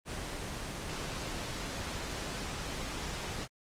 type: noise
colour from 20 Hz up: pink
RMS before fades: -38 dBFS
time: 0.05-3.48 s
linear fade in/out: 50 ms
effects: low-pass 8000 Hz 12 dB/octave + Opus 24 kbps